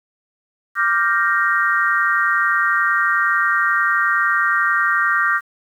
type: chord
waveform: sine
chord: G minor seventh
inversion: second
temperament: equal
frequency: 1174.7 / 1396.9 / 1568 / 1864.7 Hz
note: D6 / F6 / G6 / Bb6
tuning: 0 / 0 / 0 / 0 cents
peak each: -20 dBFS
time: 0.75-5.41 s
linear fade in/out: 50 ms
effects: 8-bit

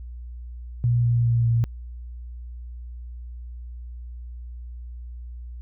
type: tone with pitch steps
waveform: sine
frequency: 120 / 118.83 / 117.67 / 116.52 Hz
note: B2 / A#2 / A#2 / A#2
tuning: -49 / +34 / +17 / 0 cents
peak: -17 dBFS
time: 0.84-1.64 s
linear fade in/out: 0 ms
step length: 200 ms
effects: added 60 Hz sine -34 dBFS peak until 5.61 s

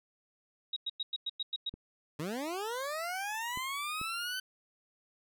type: tone bursts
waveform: sine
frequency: 3808 Hz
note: A#7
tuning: 36 cents sharp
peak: -32 dBFS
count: 8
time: 0.73-1.695 s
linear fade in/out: 5 ms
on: 34 ms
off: 99 ms
type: clicks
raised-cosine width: 3 ms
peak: -32 dBFS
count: 3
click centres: 1.74 / 3.574 / 4.014 s
type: linear sweep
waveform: 20% pulse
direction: up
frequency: 139.9 to 1532 Hz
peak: -30 dBFS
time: 2.19-4.4 s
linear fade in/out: 5 ms
effects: none

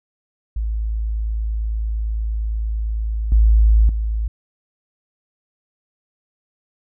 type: tone with level steps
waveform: sine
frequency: 54.4 Hz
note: A1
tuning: 19 cents flat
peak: -19 / -9 / -18 dBFS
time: 0.56-4.28 s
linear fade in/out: 5 ms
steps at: 3.32 / 3.89 s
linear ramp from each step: 2 ms
effects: none

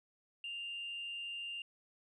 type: tone with frequency modulation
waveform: sine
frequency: 2794 Hz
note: F7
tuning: in tune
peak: -39 dBFS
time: 0.44-1.62 s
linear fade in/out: 2 ms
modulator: 159 Hz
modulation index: 0.23
effects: tanh soft clip ceiling -36 dBFS

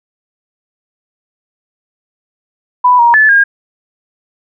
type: tone with pitch steps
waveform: sine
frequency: 992 / 944 / 1735 / 1621 Hz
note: B5 / A#5 / A6 / G#6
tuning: +7 / +22 / -25 / -42 cents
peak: -4 dBFS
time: 2.84-3.44 s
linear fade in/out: 10 ms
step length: 150 ms
effects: none

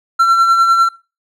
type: tone with tremolo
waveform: triangle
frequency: 1355 Hz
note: E6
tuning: 47 cents sharp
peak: -4 dBFS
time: 0.19-0.89 s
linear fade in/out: 10 ms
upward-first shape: triangle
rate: 10 Hz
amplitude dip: 50%
effects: noise-tail reverb RT60 0.3 s tail -21 dB re dry

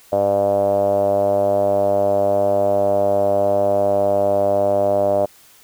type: tone with low-pass filter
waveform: 5% pulse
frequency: 99.9 Hz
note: G2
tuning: 33 cents sharp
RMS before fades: -17 dBFS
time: 0.12-5.26 s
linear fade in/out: 10 ms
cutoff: 620 Hz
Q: 8.5
effects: white hiss -49 dBFS RMS until 5.63 s

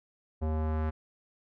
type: tone with low-pass filter sweep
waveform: square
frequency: 78.2 Hz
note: D#2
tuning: 9 cents sharp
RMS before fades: -30 dBFS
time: 0.41-0.91 s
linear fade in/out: 20 ms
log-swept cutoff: 710 to 1500 Hz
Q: 1.2
effects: none

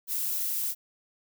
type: noise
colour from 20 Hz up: violet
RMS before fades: -30 dBFS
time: 0.07-0.75 s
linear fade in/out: 50 ms
effects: none

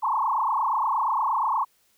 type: tone with frequency modulation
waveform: sine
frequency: 987.8 Hz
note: B5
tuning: in tune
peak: -21 dBFS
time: 0.02-1.65 s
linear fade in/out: 20 ms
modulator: 28.5 Hz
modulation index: 4.8
effects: white hiss -65 dBFS RMS until 1.97 s

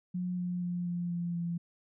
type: tone with pitch steps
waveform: sine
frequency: 180 / 178.14 / 176.3 / 174.47 / 172.67 / 170.88 Hz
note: F#3 / F3 / F3 / F3 / F3 / F3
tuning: -47 / +35 / +17 / -1 / -19 / -37 cents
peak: -31 dBFS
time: 0.14-1.58 s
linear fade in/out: 10 ms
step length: 240 ms
effects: none

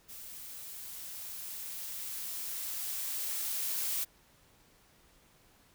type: noise with level ramp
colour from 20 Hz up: blue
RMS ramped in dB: -47 to -33 dBFS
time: 0.08-4.05 s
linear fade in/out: 20 ms
effects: pink hiss -64 dBFS RMS until 5.74 s

